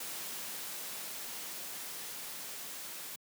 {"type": "noise with level ramp", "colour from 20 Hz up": "white", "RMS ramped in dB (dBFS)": [-41, -44], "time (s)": [0, 3.16], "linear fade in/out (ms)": 5, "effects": ["high-pass 150 Hz 12 dB/octave"]}